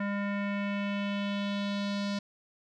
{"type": "tone with low-pass filter sweep", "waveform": "square", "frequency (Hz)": 201.7, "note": "G3", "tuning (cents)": 50, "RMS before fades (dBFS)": -32, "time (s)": [0, 2.19], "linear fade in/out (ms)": 5, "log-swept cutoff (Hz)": [1800, 4800], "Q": 2.6, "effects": []}